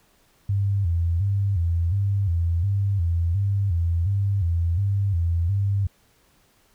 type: tone with vibrato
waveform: sine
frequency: 91.8 Hz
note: F#2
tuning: 13 cents flat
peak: -19 dBFS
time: 0.49-5.87 s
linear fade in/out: 5 ms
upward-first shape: square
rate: 1.4 Hz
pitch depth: 140 cents each way
effects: pink hiss -61 dBFS RMS until 6.74 s